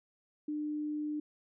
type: tone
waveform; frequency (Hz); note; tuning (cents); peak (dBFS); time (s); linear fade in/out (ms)
sine; 300; D4; +37; -33; 0.48-1.2; 5
effects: none